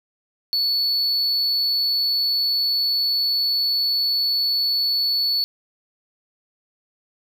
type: tone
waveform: triangle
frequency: 4435 Hz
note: C#8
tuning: in tune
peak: -17 dBFS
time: 0.53-5.44 s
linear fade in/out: 0 ms
effects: 9-bit